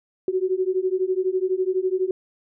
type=beating tone pair; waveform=sine; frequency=367.2 / 379.2 Hz; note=F#4 / F#4; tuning=-13 / +43 cents; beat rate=12 Hz; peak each=-23 dBFS; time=0.28-2.11 s; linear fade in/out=2 ms; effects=none